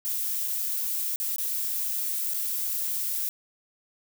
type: noise with dropouts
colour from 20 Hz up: violet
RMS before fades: -29 dBFS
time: 0.05-3.29 s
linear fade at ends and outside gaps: 0 ms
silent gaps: 0.477-0.482 / 1.159-1.2 / 1.361-1.383 / 2.337-2.343 s
effects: none